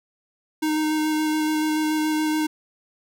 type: tone with vibrato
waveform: square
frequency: 309.1 Hz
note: D#4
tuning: 11 cents flat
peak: -21 dBFS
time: 0.62-2.47 s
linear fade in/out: 10 ms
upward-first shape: square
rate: 7 Hz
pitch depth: 9 cents each way
effects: none